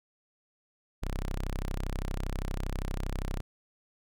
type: tone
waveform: sawtooth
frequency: 32.52 Hz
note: C1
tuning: 10 cents flat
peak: -27 dBFS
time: 1.02-3.41 s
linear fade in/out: 10 ms
effects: none